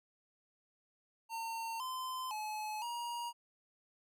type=tone with pitch steps; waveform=square; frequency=910 / 1029 / 855 / 949 Hz; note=A#5 / C6 / A5 / A#5; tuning=-42 / -29 / -50 / +31 cents; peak=-39 dBFS; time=1.29-3.33 s; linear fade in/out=50 ms; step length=510 ms; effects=none